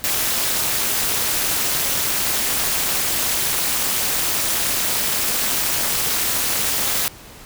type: noise with amplitude modulation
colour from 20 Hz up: white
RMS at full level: -17 dBFS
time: 0.04-7.08 s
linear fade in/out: 0 ms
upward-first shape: sine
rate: 287 Hz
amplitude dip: 80%
effects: pink hiss -41 dBFS RMS until 7.45 s